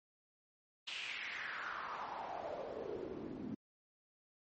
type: noise with band-pass filter sweep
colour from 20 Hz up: pink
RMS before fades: -44 dBFS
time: 0.87-3.55 s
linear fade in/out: 10 ms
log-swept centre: 3100 to 230 Hz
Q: 3.9
effects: MP3 32 kbps